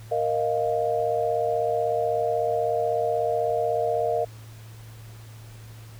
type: chord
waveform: sine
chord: Bb suspended fourth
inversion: none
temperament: equal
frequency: 466.2 / 622.3 / 698.5 Hz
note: Bb4 / Eb5 / F5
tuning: 0 / 0 / 0 cents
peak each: -26 dBFS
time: 0.11-4.25 s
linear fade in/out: 10 ms
effects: added 111 Hz sine -41 dBFS peak until 5.99 s + pink hiss -51 dBFS RMS until 5.99 s